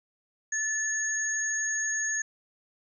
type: tone pair together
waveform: sine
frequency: 1747 / 6596 Hz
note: A6 / G#8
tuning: -13 / -13 cents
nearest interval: octave + major seventh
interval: 2300 cents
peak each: -30 / -29 dBFS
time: 0.52-2.22 s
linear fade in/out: 5 ms
effects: none